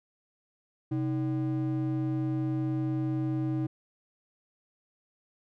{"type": "ring-modulated tone", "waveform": "triangle", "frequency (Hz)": 222.7, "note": "A3", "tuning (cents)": 21, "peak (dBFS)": -22, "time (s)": [0.91, 3.67], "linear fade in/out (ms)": 10, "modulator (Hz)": 92.3, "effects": []}